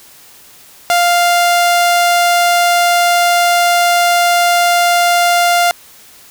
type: tone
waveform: sawtooth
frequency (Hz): 698.5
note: F5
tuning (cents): 0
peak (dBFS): -5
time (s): 0.9-5.71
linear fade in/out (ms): 0
effects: white hiss -41 dBFS RMS until 6.3 s